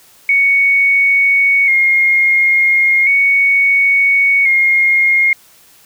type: tone with vibrato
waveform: sine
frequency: 2182 Hz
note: C#7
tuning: 28 cents flat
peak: -8 dBFS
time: 0.29-5.33 s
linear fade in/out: 2 ms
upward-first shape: square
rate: 0.36 Hz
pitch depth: 35 cents each way
effects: white hiss -46 dBFS RMS until 5.85 s